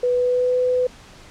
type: tone with pitch glide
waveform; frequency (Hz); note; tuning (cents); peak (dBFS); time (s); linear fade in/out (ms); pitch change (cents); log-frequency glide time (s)
sine; 493.9 to 501.7; B4 to B4; 0 to +27; -16; 0.03-0.87; 5; +27; 0.15-0.59
effects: pink hiss -45 dBFS RMS until 1.3 s + low-pass 7000 Hz 12 dB/octave